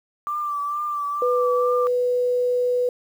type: tone with vibrato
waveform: sine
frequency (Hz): 1174.7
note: D6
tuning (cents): 0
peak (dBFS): -23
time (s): 0.27-1.87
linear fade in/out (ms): 0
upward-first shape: triangle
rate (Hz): 2.2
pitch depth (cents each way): 41
type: tone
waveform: sine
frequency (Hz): 494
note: B4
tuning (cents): 0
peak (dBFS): -18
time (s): 1.22-2.89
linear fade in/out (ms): 2
effects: 8-bit